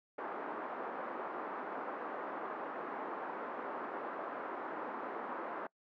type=band-pass noise; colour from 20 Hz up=white; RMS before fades=-42 dBFS; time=0.18-5.67 s; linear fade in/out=5 ms; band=260 to 1300 Hz; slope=24 dB/octave; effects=noise-tail reverb RT60 0.1 s tail -25 dB re dry